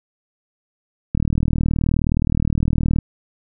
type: click train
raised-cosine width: 5 ms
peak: -6 dBFS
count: 73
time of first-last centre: 1.15-2.987 s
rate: 39.2 Hz
effects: none